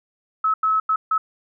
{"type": "tone bursts at uneven times", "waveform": "sine", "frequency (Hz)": 1293, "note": "E6", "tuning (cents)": -34, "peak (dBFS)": -16, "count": 4, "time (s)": [[0.44, 0.54], [0.63, 0.8], [0.89, 0.96], [1.11, 1.18]], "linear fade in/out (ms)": 5, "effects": []}